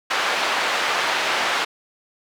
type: band-pass noise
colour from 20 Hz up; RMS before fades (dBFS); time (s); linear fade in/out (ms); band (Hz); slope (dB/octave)
pink; -22; 0.1-1.65; 10; 760 to 3500; 12
effects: none